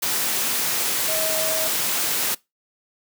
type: tone in noise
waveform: sine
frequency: 636 Hz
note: D#5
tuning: 38 cents sharp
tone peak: -27 dBFS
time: 1.08-1.68 s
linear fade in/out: 10 ms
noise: white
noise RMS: -23 dBFS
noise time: 0.02-2.35 s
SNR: -7 dB
effects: noise-tail reverb RT60 0.2 s tail -22 dB re dry + high-pass 150 Hz 12 dB/octave